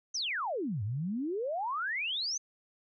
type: exponential two-way sweep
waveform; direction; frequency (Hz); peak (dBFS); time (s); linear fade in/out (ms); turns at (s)
sine; down then up; 6390 to 96.5 to 6390; -31; 0.14-2.38; 10; 0.83
effects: none